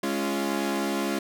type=chord; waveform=sawtooth; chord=Db major; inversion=second; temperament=equal with one note detuned; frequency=207.7 / 277.2 / 344.8 Hz; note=Ab3 / Db4 / F4; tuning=0 / 0 / -22 cents; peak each=-26 dBFS; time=0.03-1.19 s; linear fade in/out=5 ms; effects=none